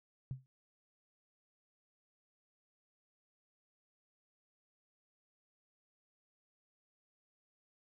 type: tone with exponential decay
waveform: sine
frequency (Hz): 130.81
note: C3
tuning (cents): 0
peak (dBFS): -34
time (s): 0.31-0.46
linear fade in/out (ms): 0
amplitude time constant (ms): 32
effects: none